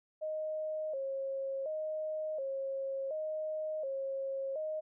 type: tone with vibrato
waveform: sine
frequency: 580 Hz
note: D5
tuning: 22 cents flat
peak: -34 dBFS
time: 0.21-4.81 s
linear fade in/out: 20 ms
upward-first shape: square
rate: 0.69 Hz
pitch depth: 120 cents each way
effects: none